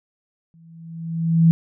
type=tone with exponential growth; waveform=sine; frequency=164.81 Hz; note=E3; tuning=in tune; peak=-8 dBFS; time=0.54-1.51 s; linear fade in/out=0 ms; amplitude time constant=210 ms; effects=none